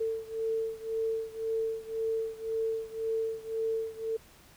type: beating tone pair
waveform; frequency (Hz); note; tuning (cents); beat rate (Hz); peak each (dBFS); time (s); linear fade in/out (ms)
sine; 446.8 / 448.7; A4 / A4; +27 / +34; 1.9; -32 / -34; 0-4.17; 10
effects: pink hiss -57 dBFS RMS until 4.56 s